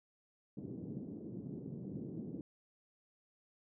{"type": "band-pass noise", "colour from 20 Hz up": "pink", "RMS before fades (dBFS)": -45, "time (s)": [0.57, 2.41], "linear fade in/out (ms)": 2, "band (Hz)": [140, 340], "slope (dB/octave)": 24, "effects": []}